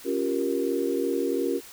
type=chord; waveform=sine; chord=G half-diminished seventh; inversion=second; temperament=equal with one note detuned; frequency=277.2 / 349.2 / 392 / 470.2 Hz; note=Db4 / F4 / G4 / Bb4; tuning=0 / 0 / 0 / +15 cents; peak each=-29 dBFS; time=0.04-1.61 s; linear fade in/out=50 ms; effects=white hiss -46 dBFS RMS until 1.72 s